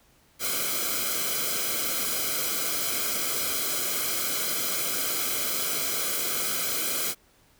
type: noise with comb filter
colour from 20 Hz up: white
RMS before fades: -28 dBFS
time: 0.39-7.15 s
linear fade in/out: 50 ms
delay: 1.1 ms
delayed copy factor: -0.85
effects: pink hiss -61 dBFS RMS until 7.59 s